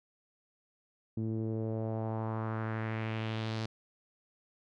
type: tone with low-pass filter sweep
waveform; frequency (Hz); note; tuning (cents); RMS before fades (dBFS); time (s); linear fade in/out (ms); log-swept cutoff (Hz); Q
sawtooth; 110.9; A2; +14; -35; 1.17-3.66; 5; 280 to 4800; 2.2
effects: none